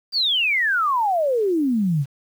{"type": "exponential sweep", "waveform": "sine", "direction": "down", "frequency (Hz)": [4797, 130.3], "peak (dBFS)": -17, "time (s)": [0.12, 2.06], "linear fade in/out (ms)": 50, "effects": ["8-bit"]}